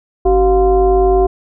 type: tone with frequency modulation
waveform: sine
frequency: 378.8 Hz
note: F#4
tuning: 41 cents sharp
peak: -8 dBFS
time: 0.25-1.27 s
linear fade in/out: 10 ms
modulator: 329 Hz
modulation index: 0.97
effects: none